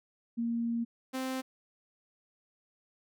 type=tone pair in turn; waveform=sine / sawtooth; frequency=233.1 / 260.9 Hz; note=A#3 / C4; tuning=0 / -5 cents; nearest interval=major second; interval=195 cents; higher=second; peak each=-29 / -29 dBFS; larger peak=neither; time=0.37-0.85 / 1.13-1.42 s; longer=first; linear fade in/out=20 ms; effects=none